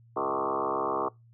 sine tone with frequency modulation, 766 Hz, G5, 40 cents flat, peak -26 dBFS, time 0.16-1.09 s, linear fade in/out 10 ms, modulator 67.4 Hz, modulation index 6.6, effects noise-tail reverb RT60 0.2 s tail -23 dB re dry + added 116 Hz sine -54 dBFS peak until 1.33 s

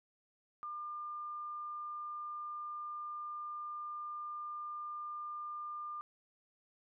sine tone, 1200 Hz, D6, 37 cents sharp, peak -40 dBFS, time 0.63-6.01 s, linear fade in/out 0 ms, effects none

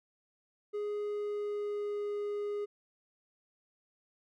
triangle tone with pitch glide, 415.3 to 412.2 Hz, G#4 to G#4, 0 to -13 cents, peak -31 dBFS, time 0.73-2.66 s, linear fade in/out 20 ms, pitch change -13 cents, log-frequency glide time 1.01-2.1 s, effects none

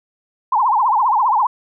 sine tone with vibrato, 940 Hz, A#5, 14 cents sharp, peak -12 dBFS, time 0.52-1.47 s, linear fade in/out 5 ms, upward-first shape triangle, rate 15 Hz, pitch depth 270 cents each way, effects none

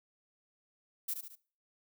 violet noise with echo, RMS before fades -35 dBFS, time 1.08-1.14 s, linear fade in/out 10 ms, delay 72 ms, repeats 3, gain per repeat -6 dB, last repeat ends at 1.356 s, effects noise-tail reverb RT60 0.4 s tail -19 dB re dry

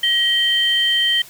sine tone pair together, 1900 / 3126 Hz, A#6 / G7, +33 / -6 cents, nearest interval major sixth, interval 861 cents, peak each -19 / -14 dBFS, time 0.03-1.22 s, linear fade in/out 5 ms, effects tanh soft clip ceiling -9 dBFS + white hiss -42 dBFS RMS until 1.29 s

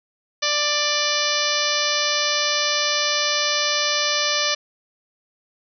harmonic tone, 590 Hz, D5, 8 cents sharp, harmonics 1 / 2 / 3 / 4 / 5 / 6 / 7 / 8 / 9 / 10, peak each -28 / -28 / -28 / -28 / -28 / -28 / -28 / -28 / -28 / -28 dBFS, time 0.42-4.55 s, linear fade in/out 10 ms, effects none

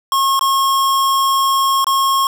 square tone with dropouts, 1084 Hz, C#6, 39 cents flat, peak -13 dBFS, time 0.12-2.27 s, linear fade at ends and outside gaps 1 ms, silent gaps 0.393-0.41 / 1.844-1.868 s, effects none

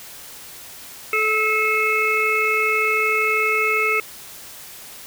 harmonic tone, 433.7 Hz, A4, 25 cents flat, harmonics 1 / 3 / 5 / 6, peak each -24 / -23 / -20 / -23 dBFS, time 1.13-4 s, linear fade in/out 2 ms, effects white hiss -39 dBFS RMS until 5.06 s

